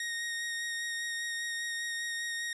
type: tone with vibrato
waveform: sawtooth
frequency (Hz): 1865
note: A#6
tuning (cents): 0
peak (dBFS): -30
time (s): 0-2.53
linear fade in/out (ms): 2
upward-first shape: sine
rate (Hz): 5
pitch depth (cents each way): 13
effects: resampled to 24000 Hz